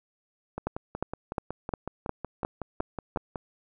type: two click trains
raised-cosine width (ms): 1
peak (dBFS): -14 / -19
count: 8 / 16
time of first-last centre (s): 0.67-3.161 / 0.58-3.358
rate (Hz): 2.81 / 5.4
effects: none